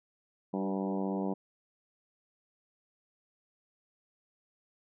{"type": "harmonic tone with a mistuned harmonic", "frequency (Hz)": 96.8, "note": "G2", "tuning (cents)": -21, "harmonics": [2, 3, 4, 5, 6, 7, 8, 9, 10], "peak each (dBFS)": [-33, -37, -39, -41, -43, -44, -45, -46, -47], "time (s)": [0.53, 1.34], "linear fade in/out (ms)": 10, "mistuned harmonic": 4, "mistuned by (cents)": -18, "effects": []}